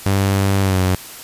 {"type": "tone with pitch glide", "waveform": "sawtooth", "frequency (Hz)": [98, 92.55], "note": ["G2", "F#2"], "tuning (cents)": [0, 1], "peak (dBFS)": -10, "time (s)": [0.06, 0.95], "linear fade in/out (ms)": 0, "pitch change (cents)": -99, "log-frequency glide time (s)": [0.61, 0.8], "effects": ["white hiss -35 dBFS RMS until 1.23 s", "resampled to 32000 Hz"]}